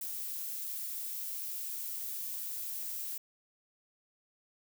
violet noise, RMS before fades -39 dBFS, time 0.01-3.18 s, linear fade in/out 5 ms, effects none

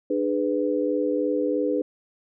sine chord, G# diminished, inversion second, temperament just, 299 / 415.3 / 498.4 Hz, D4 / G#4 / B4, +31 / 0 / +16 cents, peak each -25 / -27 / -25 dBFS, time 0.1-1.82 s, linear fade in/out 5 ms, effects none

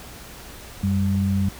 sine tone pair together, 93.52 / 196 Hz, F#2 / G3, +19 / 0 cents, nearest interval octave + minor second, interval 1281 cents, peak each -21 dBFS, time 0.83-1.49 s, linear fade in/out 5 ms, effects added 60 Hz sine -46 dBFS peak until 1.59 s + pink hiss -41 dBFS RMS until 1.59 s

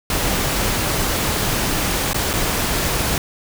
pink noise with dropouts, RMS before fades -20 dBFS, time 0.1-3.18 s, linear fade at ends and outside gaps 2 ms, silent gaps 2.132-2.144 / 2.332-2.336 s, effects none

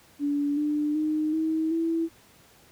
sine tone with pitch steps, 287.9 / 297.7 / 307.9 / 318.3 / 329.2 Hz, D4 / D4 / D#4 / D#4 / E4, -34 / +24 / -18 / +39 / -2 cents, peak -23 dBFS, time 0.19-2.09 s, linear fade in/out 50 ms, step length 380 ms, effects pink hiss -56 dBFS RMS until 2.71 s + high-pass 60 Hz 12 dB/octave

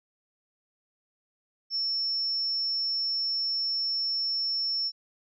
sine tone, 5400 Hz, E8, 41 cents sharp, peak -26 dBFS, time 1.7-4.92 s, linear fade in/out 50 ms, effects none

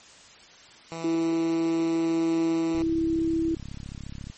10% pulse tone, 164.81 Hz, E3, in tune, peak -25 dBFS, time 0.92-2.82 s, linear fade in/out 0 ms
sine tone with pitch glide, 329.6 to 327.1 Hz, E4 to E4, 0 to -13 cents, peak -22 dBFS, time 1.04-3.55 s, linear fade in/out 5 ms, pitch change -13 cents, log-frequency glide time 1.91-2.98 s
click train, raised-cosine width 5 ms, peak -26 dBFS, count 54, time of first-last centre 2.75-4.3 s, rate 34.2 Hz
effects white hiss -50 dBFS RMS until 4.37 s + MP3 32 kbps

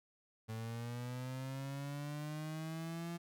35% pulse linear sweep, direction up, 110.1 to 171.5 Hz, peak -39 dBFS, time 0.48-3.18 s, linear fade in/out 20 ms, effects none

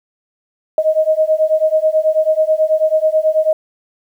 sine beating tone pair, 622.3 / 631.5 Hz, D#5 / D#5, 0 / +26 cents, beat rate 9.2 Hz, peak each -14 dBFS, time 0.78-3.53 s, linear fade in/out 2 ms, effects 8-bit

